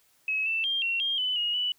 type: tone with pitch steps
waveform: sine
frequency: 2567 / 2661 / 3196 / 2731 / 3215 / 3008 / 2878 / 2963 Hz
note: E7 / E7 / G7 / F7 / G7 / F#7 / F#7 / F#7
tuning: -47 / +16 / +33 / -39 / +43 / +28 / -49 / +2 cents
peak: -25 dBFS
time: 0.28-1.72 s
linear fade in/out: 2 ms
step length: 180 ms
effects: white hiss -65 dBFS RMS until 1.78 s